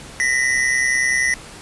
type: tone pair together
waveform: square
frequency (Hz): 1864.7 / 1995.1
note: A#6 / B6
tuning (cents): 0 / +17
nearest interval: minor second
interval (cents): 117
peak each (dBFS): -20 / -19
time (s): 0.2-1.34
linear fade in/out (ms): 0
effects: pink hiss -38 dBFS RMS until 1.61 s + resampled to 24000 Hz